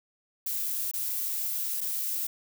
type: noise with dropouts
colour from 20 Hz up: violet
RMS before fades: -31 dBFS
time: 0.46-2.27 s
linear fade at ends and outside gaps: 5 ms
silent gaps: 0.914-0.936 / 1.807-1.812 s
effects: none